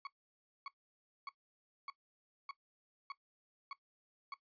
35% pulse tone bursts, 1114 Hz, C#6, 8 cents sharp, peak -40 dBFS, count 8, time 0.05-4.34 s, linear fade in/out 2 ms, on 20 ms, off 590 ms, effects noise-tail reverb RT60 0.1 s tail -17 dB re dry + resampled to 11025 Hz

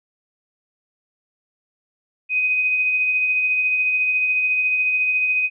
sine tone with tremolo, 2506 Hz, D#7, 12 cents sharp, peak -15 dBFS, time 2.29-5.5 s, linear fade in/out 50 ms, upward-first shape triangle, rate 14 Hz, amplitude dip 35%, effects none

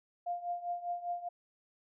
sine tone with tremolo, 701 Hz, F5, 6 cents sharp, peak -31 dBFS, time 0.26-1.29 s, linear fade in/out 10 ms, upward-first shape triangle, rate 5 Hz, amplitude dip 85%, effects none

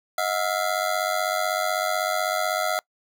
25% pulse ring-modulated tone, 678 Hz, E5, 49 cents sharp, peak -16 dBFS, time 0.18-2.79 s, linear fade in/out 0 ms, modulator 48 Hz, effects noise-tail reverb RT60 0.1 s tail -25 dB re dry

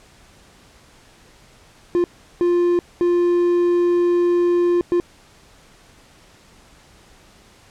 triangle tone bursts at uneven times, 350 Hz, F4, 4 cents sharp, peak -12 dBFS, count 4, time 1.95-2.04 / 2.41-2.79 / 3.01-4.81 / 4.92-5 s, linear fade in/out 0 ms, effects pink hiss -50 dBFS RMS until 7.7 s + low-pass 9000 Hz 12 dB/octave

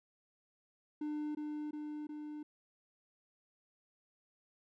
triangle tone with echo, 300.2 Hz, D4, 38 cents sharp, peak -34 dBFS, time 1.01-1.35 s, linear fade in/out 5 ms, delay 360 ms, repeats 3, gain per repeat -2 dB, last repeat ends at 2.43 s, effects none

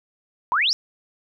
sine exponential sweep, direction up, 916 to 5700 Hz, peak -17 dBFS, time 0.52-0.73 s, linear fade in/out 0 ms, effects none

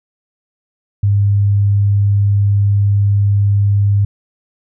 sine tone, 101.1 Hz, G#2, 46 cents flat, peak -9 dBFS, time 1.03-4.05 s, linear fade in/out 5 ms, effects none

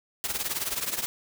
white noise with tremolo, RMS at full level -27 dBFS, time 0.24-1.06 s, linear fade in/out 0 ms, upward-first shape triangle, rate 19 Hz, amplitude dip 85%, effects none

